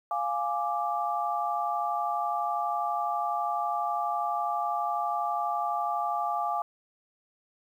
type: chord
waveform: sine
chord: D diminished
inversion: first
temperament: equal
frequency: 698.5 / 830.6 / 1174.7 Hz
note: F5 / Ab5 / D6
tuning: 0 / 0 / 0 cents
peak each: -31 dBFS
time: 0.11-6.62 s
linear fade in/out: 2 ms
effects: 10-bit